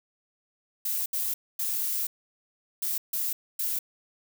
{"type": "noise bursts at uneven times", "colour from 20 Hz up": "violet", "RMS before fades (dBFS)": -29, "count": 6, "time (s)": [[0.85, 1.06], [1.13, 1.34], [1.59, 2.07], [2.82, 2.98], [3.13, 3.33], [3.59, 3.79]], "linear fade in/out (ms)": 5, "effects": []}